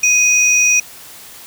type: tone pair together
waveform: triangle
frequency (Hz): 2493 / 5791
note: D#7 / F#8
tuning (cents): +3 / -38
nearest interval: octave + minor third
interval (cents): 1459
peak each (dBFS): -11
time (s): 0.03-0.8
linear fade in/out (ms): 5
effects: white hiss -37 dBFS RMS until 1.46 s